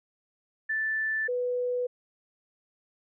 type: tone pair in turn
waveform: sine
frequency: 1760 / 493.9 Hz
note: A6 / B4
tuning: 0 / 0 cents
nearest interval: octave + minor seventh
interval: 2200 cents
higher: first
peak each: -26 dBFS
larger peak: neither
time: 0.69-1.28 / 1.28-1.87 s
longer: neither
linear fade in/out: 10 ms
effects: none